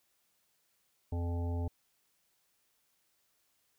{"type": "harmonic tone", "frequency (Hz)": 86, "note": "F2", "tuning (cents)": -26, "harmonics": [1, 3, 5, 7, 9, 10], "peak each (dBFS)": [-32, -42, -46, -49, -51, -52], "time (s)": [1.12, 1.68], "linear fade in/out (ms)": 5, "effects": ["white hiss -75 dBFS RMS until 3.78 s"]}